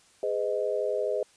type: chord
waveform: sine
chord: G# minor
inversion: none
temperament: equal with one note detuned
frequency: 415.3 / 506.9 / 622.3 Hz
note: G#4 / B4 / D#5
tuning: 0 / +45 / 0 cents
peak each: -30 / -30 / -30 dBFS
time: 0.23-1.23 s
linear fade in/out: 2 ms
effects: white hiss -60 dBFS RMS until 1.36 s + resampled to 22050 Hz